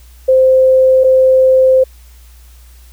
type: tone pair in turn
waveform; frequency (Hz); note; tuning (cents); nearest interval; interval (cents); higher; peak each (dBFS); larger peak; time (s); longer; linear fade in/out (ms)
sine; 521 / 521; C5 / C5; -7 / -7; unison; 0; neither; -5; neither; 0.28-1.04 / 1.04-1.84; second; 10
effects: added 60 Hz sine -37 dBFS peak until 2.92 s + white hiss -48 dBFS RMS until 2.92 s